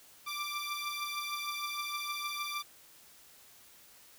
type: beating tone pair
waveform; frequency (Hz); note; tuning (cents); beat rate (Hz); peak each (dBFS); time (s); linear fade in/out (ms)
15% pulse; 1174.7 / 1181.2; D6 / D6; 0 / +10; 6.5; -31 / -34; 0.26-2.63; 20
effects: white hiss -58 dBFS RMS until 4.18 s